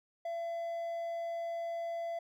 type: tone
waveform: triangle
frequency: 675 Hz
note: E5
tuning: 41 cents sharp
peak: -33 dBFS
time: 0.25-2.19 s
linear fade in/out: 5 ms
effects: none